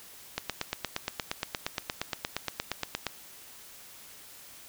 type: click train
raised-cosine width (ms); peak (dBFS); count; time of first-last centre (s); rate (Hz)
0.2; -12; 24; 0.38-3.067; 8.56
effects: white hiss -50 dBFS RMS until 4.68 s